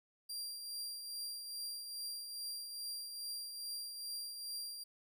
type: tone with tremolo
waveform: sawtooth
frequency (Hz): 4754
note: D8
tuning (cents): +20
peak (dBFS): -37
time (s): 0.29-4.84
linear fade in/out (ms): 10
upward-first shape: triangle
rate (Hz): 2.4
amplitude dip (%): 50
effects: none